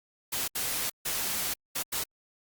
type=noise bursts at uneven times; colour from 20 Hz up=white; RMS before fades=-31 dBFS; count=5; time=0.32-0.48 / 0.55-0.9 / 1.05-1.54 / 1.75-1.83 / 1.92-2.04 s; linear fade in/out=10 ms; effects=Opus 48 kbps